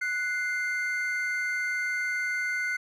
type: tone pair together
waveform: triangle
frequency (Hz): 1480 / 2093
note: F#6 / C7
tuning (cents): 0 / 0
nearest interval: tritone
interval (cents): 600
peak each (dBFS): -28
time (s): 0.01-2.77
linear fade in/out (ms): 10
effects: none